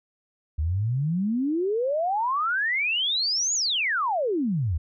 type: exponential two-way sweep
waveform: sine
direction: up then down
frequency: 72.5 to 6990 to 72.5 Hz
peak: -22 dBFS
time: 0.58-4.78 s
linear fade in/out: 10 ms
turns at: 3.54 s
effects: none